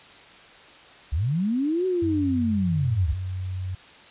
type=linear two-way sweep; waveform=sine; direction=up then down; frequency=61.74 to 377.8 to 61.74 Hz; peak=-21 dBFS; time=1.12-3.14 s; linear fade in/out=10 ms; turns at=1.86 s
type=tone; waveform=sine; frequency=92.8 Hz; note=F#2; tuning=6 cents sharp; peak=-27 dBFS; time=2.02-3.75 s; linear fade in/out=5 ms
effects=white hiss -48 dBFS RMS until 4.1 s + resampled to 8000 Hz